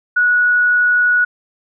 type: tone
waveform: sine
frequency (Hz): 1464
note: F#6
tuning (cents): -19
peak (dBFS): -10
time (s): 0.16-1.25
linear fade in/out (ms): 10
effects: none